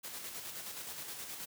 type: noise with tremolo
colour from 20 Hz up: white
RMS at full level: -43 dBFS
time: 0.03-1.46 s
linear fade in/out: 20 ms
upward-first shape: square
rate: 9.5 Hz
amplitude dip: 35%
effects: high-pass 80 Hz 12 dB/octave